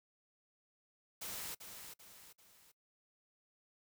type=noise with echo; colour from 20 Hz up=white; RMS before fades=-44 dBFS; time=1.21-1.55 s; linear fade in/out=10 ms; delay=390 ms; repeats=3; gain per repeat=-7 dB; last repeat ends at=2.72 s; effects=noise-tail reverb RT60 0.1 s tail -21 dB re dry